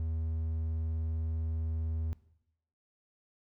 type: tone with vibrato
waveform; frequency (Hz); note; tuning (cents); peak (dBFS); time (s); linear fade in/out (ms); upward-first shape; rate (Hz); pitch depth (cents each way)
triangle; 80.2; E2; -47; -29; 0-2.13; 0; sine; 20; 31
effects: noise-tail reverb RT60 0.8 s tail -19 dB re dry